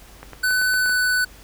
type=clicks; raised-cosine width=0.5 ms; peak=-21 dBFS; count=7; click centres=0.23 / 0.333 / 0.508 / 0.616 / 0.74 / 0.86 / 0.895 s
type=tone with pitch glide; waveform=square; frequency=1504 to 1495.3 Hz; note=F#6 to F#6; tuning=+28 to +18 cents; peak=-18 dBFS; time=0.43-1.25 s; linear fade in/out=10 ms; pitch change=-10 cents; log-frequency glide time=0.77-0.9 s
effects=added 50 Hz sine -46 dBFS peak until 1.43 s + pink hiss -47 dBFS RMS until 1.43 s